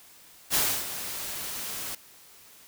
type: noise with ADSR envelope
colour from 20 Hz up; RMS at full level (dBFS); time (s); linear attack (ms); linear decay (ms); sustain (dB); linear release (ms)
white; -23; 0.5-1.95; 49; 290; -12; 4
effects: white hiss -53 dBFS RMS until 2.67 s